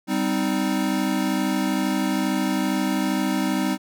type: chord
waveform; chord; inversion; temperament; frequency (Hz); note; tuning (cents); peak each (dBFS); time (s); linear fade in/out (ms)
square; C minor; second; equal with one note detuned; 196 / 258.3 / 311.1; G3 / C4 / Eb4; 0 / -22 / 0; -26; 0.07-3.78; 50
effects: none